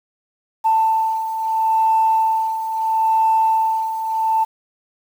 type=beating tone pair; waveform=sine; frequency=887 / 887.75 Hz; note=A5 / A5; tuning=+14 / +15 cents; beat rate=0.75 Hz; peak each=-21 / -15 dBFS; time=0.64-4.45 s; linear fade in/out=20 ms; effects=tanh soft clip ceiling -7 dBFS + 7-bit